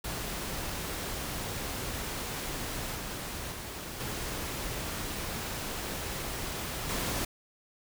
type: noise with level steps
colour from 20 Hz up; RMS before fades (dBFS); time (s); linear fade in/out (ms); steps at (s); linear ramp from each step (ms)
pink; -36 / -38 / -40 / -36 / -32; 0.04-7.25; 5; 2.95 / 3.52 / 4 / 6.89; 2
effects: none